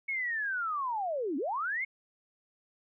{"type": "linear two-way sweep", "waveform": "sine", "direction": "down then up", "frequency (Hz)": [2217, 252.5, 2217], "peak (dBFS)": -30, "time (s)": [0.08, 1.85], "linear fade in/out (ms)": 10, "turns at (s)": 1.37, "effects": []}